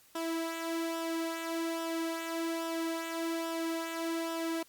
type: tone with flanger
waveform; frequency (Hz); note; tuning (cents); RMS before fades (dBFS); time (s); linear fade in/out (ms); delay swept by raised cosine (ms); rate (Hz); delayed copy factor
sawtooth; 329.6; E4; 0; -35; 0.15-4.63; 5; 0.45 to 2.85; 1.2; -0.55
effects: white hiss -62 dBFS RMS until 4.68 s + Opus 48 kbps